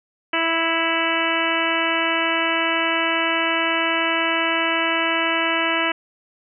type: harmonic tone with a mistuned harmonic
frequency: 329.6 Hz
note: E4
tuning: in tune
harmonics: 1 / 2 / 3 / 4 / 5 / 6 / 7 / 8 / 9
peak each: -27 / -27 / -27 / -27 / -27 / -27 / -27 / -27 / -27 dBFS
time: 0.33-5.92 s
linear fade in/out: 5 ms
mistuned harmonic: 7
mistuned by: -22 cents
effects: none